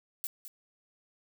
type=noise with echo; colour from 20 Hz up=violet; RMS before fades=-35 dBFS; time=0.24-0.27 s; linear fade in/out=0 ms; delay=210 ms; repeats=1; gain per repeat=-10 dB; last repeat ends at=0.48 s; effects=none